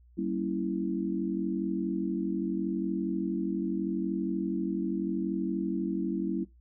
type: chord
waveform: sine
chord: G diminished seventh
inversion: none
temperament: equal with one note detuned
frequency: 192.3 / 233.1 / 277.2 / 329.6 Hz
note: G3 / Bb3 / Db4 / Fb4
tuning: -33 / 0 / 0 / 0 cents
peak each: -33 / -36 / -35 / -32 dBFS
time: 0.17-6.45 s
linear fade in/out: 20 ms
effects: noise-tail reverb RT60 0.2 s tail -21 dB re dry + added 60 Hz sine -55 dBFS peak until 6.6 s